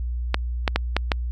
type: clicks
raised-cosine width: 0.3 ms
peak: -3 dBFS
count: 5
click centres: 0.344 / 0.678 / 0.76 / 0.966 / 1.118 s
effects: added 60 Hz sine -24 dBFS peak until 1.31 s